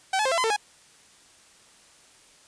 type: tone with pitch steps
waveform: sawtooth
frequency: 766 / 856 / 526 / 671 / 1021 / 447.6 / 831 Hz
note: G5 / A5 / C5 / E5 / C6 / A4 / G#5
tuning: -40 / -48 / +9 / +31 / -43 / +30 / +1 cents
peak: -18 dBFS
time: 0.13-0.564 s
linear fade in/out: 5 ms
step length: 62 ms
effects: white hiss -55 dBFS RMS until 2.47 s + resampled to 22050 Hz